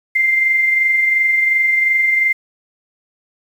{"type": "tone with amplitude modulation", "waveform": "sine", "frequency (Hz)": 2093, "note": "C7", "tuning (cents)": 0, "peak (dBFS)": -10, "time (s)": [0.15, 2.33], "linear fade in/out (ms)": 10, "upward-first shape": "sine", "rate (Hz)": 22.8, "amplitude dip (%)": 35, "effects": ["7-bit"]}